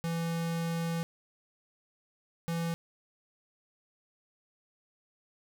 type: tone pair in turn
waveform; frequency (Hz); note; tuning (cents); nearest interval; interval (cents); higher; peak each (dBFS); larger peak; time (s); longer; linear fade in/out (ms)
square; 166.8 / 167.39; E3 / E3; +21 / +27; unison; 6; second; -31 / -31; neither; 0.04-1.03 / 2.48-2.74; first; 0
effects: none